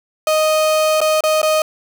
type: tone with dropouts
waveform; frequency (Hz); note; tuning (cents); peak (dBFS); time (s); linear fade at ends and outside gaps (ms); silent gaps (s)
35% pulse; 622.3; D#5; 0; -11; 0.27-1.62; 2; 1.005-1.014 / 1.207-1.237 / 1.417-1.429
effects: none